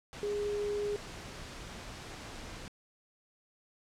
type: tone in noise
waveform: sine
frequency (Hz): 412.2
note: G#4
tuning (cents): -13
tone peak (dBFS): -31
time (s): 0.23-0.96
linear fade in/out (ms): 0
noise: pink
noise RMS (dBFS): -45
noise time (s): 0.13-2.68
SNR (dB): +11
effects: low-pass 7000 Hz 12 dB/octave